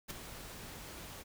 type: noise with ADSR envelope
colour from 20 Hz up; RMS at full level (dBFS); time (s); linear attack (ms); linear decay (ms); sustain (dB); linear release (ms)
pink; -39; 0.08-1.24; 25; 10; -9; 31
effects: none